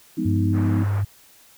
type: chord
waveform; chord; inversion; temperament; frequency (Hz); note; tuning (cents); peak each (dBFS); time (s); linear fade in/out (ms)
sine; F half-diminished seventh; none; just; 174.61 / 209.5 / 251.4 / 314.3; F3 / Ab3 / Cb4 / Eb4; 0 / +15 / +31 / +18; -29 / -29 / -26 / -25; 0.17-0.84; 10
type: tone with pitch glide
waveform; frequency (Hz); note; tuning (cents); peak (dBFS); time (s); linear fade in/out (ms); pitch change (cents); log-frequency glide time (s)
sine; 98.4 to 100.41; G2 to G2; +7 to +42; -19; 0.25-1.05; 10; +35; 0.44-0.71
type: band-pass noise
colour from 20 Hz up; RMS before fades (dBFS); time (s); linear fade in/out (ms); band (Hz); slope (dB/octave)
white; -37; 0.52-1.04; 50; 110 to 1600; 24
effects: white hiss -52 dBFS RMS until 1.57 s